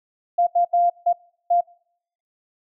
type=tone bursts at uneven times; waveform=sine; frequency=697 Hz; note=F5; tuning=4 cents flat; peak=-14 dBFS; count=5; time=0.38-0.47 / 0.55-0.65 / 0.73-0.9 / 1.06-1.13 / 1.5-1.61 s; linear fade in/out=10 ms; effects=noise-tail reverb RT60 0.7 s tail -26 dB re dry